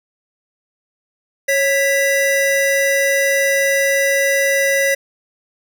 square tone pair together, 549.9 / 1975.5 Hz, C#5 / B6, -14 / 0 cents, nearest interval octave + minor seventh, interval 2214 cents, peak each -17 dBFS, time 1.48-4.95 s, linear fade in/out 10 ms, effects none

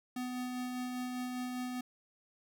square tone with tremolo, 250.2 Hz, B3, 23 cents sharp, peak -36 dBFS, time 0.16-1.81 s, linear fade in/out 5 ms, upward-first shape sine, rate 5 Hz, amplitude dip 25%, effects none

